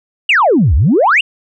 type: exponential two-way sweep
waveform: sine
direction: down then up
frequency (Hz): 2997 to 61.74 to 2997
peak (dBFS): -6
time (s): 0.29-1.21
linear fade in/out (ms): 5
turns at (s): 0.75
effects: tanh soft clip ceiling -2 dBFS